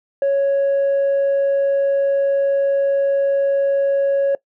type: tone with tanh clipping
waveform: triangle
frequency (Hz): 554.4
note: C#5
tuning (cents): 0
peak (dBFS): -14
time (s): 0.22-4.35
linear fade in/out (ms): 2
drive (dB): 6
effects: noise-tail reverb RT60 0.1 s tail -20 dB re dry